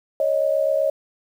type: tone pair together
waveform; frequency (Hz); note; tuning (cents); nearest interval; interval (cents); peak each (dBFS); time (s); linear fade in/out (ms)
sine; 554.4 / 622.3; C#5 / D#5; 0 / 0; major second; 200; -20; 0.2-0.9; 2
effects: 8-bit